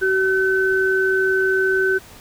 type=tone pair together; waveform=sine; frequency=380.3 / 1521.2 Hz; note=F#4 / F#6; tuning=+48 / +48 cents; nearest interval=2 octaves; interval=2400 cents; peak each=-18 / -18 dBFS; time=0.01-1.99 s; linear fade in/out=20 ms; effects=pink hiss -43 dBFS RMS until 2.2 s